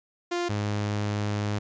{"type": "tone pair in turn", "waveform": "sawtooth", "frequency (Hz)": [349.2, 103.82], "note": ["F4", "G#2"], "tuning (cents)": [0, 0], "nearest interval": "octave + major sixth", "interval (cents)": 2100, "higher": "first", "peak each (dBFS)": -22, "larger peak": "neither", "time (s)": [[0.31, 0.49], [0.49, 1.59]], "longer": "second", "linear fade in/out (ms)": 10, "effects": ["resampled to 16000 Hz"]}